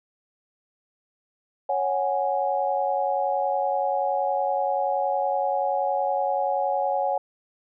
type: chord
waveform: sine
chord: C# suspended fourth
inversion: none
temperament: equal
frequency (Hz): 554.4 / 740 / 830.6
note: C#5 / F#5 / G#5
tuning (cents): 0 / 0 / 0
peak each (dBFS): -26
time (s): 1.69-7.18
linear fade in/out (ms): 5
effects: none